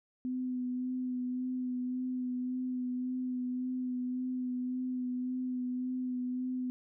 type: tone with vibrato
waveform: sine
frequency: 252.2 Hz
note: B3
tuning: 36 cents sharp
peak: -32 dBFS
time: 0.25-6.7 s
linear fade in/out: 0 ms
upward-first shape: sine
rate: 1.8 Hz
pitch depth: 18 cents each way
effects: none